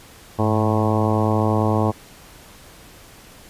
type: harmonic tone with a mistuned harmonic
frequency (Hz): 108.8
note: A2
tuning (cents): -19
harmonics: 1 / 2 / 3 / 4 / 5 / 6 / 7 / 8 / 9 / 10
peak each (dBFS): -20 / -23 / -25 / -26 / -27 / -28 / -28 / -29 / -30 / -30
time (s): 0.38-1.92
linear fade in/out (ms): 20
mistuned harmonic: 1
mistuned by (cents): -92
effects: pink hiss -45 dBFS RMS until 3.49 s + resampled to 32000 Hz